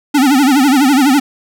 square tone with vibrato, 273.6 Hz, C#4, 23 cents flat, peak -8 dBFS, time 0.14-1.2 s, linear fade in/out 10 ms, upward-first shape sine, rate 12 Hz, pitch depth 150 cents each way, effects none

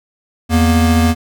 square tone pair together, 83.5 / 236.2 Hz, E2 / A#3, +23 / +23 cents, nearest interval octave + tritone, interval 1800 cents, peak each -13 dBFS, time 0.49-1.15 s, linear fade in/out 50 ms, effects none

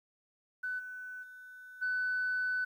sine tone with level steps, 1500 Hz, F#6, 23 cents sharp, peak -33 / -41 / -48 / -29 dBFS, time 0.63-2.65 s, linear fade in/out 10 ms, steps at 0.78 / 1.22 / 1.81 s, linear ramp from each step 20 ms, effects tanh soft clip ceiling -26 dBFS + 11-bit

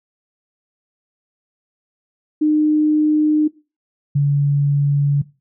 sine tone pair in turn, 304.6 / 142.72 Hz, D#4 / D3, -37 / -49 cents, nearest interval octave + minor second, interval 1312 cents, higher first, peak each -12 dBFS, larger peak neither, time 2.41-3.48 / 4.15-5.22 s, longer neither, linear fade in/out 10 ms, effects noise-tail reverb RT60 0.3 s tail -20 dB re dry

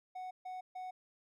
triangle tone bursts, 740 Hz, F#5, in tune, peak -39 dBFS, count 3, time 0.15-0.91 s, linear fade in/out 10 ms, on 160 ms, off 140 ms, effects none

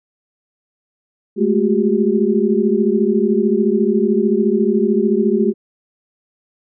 sine tone cluster, 208 / 221.8 / 364.2 / 399.3 Hz, G#3 / A3 / F#4 / G4, +3 / +14 / -27 / +32 cents, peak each -18 dBFS, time 1.36-5.54 s, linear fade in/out 50 ms, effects none

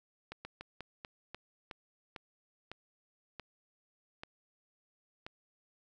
slowing click train, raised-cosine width 0.3 ms, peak -27 dBFS, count 12, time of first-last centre 0.32-5.265 s, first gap 130 ms, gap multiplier 1.23, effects none

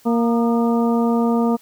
harmonic tone with a mistuned harmonic, 233.1 Hz, A#3, in tune, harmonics 1 / 2 / 3 / 4 / 5, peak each -16 / -22 / -26 / -28 / -30 dBFS, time 0.05-1.57 s, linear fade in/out 20 ms, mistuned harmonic 5, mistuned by +66 cents, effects white hiss -52 dBFS RMS until 1.61 s

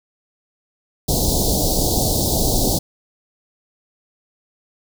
pink band-stop noise, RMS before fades -18 dBFS, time 1.08-2.79 s, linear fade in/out 10 ms, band 800 to 3900 Hz, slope 48 dB/octave, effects none

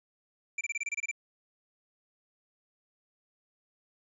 square tone bursts, 2349 Hz, D7, in tune, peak -31 dBFS, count 10, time 0.58-1.114 s, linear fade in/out 5 ms, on 30 ms, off 26 ms, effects resampled to 22050 Hz + 11-bit

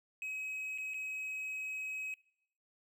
triangle tone with dropouts, 2546 Hz, D#7, 39 cents sharp, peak -36 dBFS, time 0.22-2.14 s, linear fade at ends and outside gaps 1 ms, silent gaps 0.778-0.783 / 0.937-0.942 s, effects noise-tail reverb RT60 0.8 s tail -23 dB re dry

